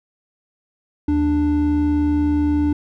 triangle tone pair together, 78.1 / 294.9 Hz, D#2 / D4, +7 / +7 cents, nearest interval octave + major seventh, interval 2300 cents, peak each -20 / -14 dBFS, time 1.08-2.73 s, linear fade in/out 5 ms, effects none

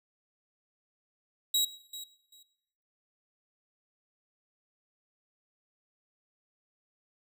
sawtooth tone with echo, 3846 Hz, B7, 47 cents flat, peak -21 dBFS, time 1.54-1.65 s, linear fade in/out 5 ms, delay 390 ms, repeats 2, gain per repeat -15 dB, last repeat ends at 2.43 s, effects noise-tail reverb RT60 0.8 s tail -17 dB re dry

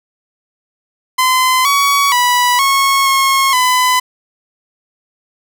sawtooth tone with pitch steps, 1026 / 1126 / 982 / 1096 / 1085 / 1006 Hz, C6 / C#6 / B5 / C#6 / C#6 / B5, -34 / +27 / -10 / -20 / -37 / +32 cents, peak -6 dBFS, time 1.18-4 s, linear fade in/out 10 ms, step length 470 ms, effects none

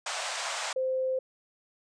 pink band-pass noise, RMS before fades -34 dBFS, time 0.06-0.73 s, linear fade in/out 5 ms, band 590 to 8800 Hz, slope 48 dB/octave
sine tone, 520 Hz, C5, 11 cents flat, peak -26 dBFS, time 0.76-1.19 s, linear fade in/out 5 ms
effects resampled to 22050 Hz

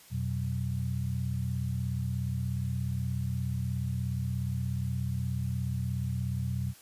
sine tone cluster, 86.8 / 123.6 / 186.3 Hz, F2 / B2 / F#3, -10 / +2 / +12 cents, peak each -34 / -31 / -38 dBFS, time 0.1-6.74 s, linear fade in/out 50 ms, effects white hiss -55 dBFS RMS until 6.81 s + resampled to 32000 Hz

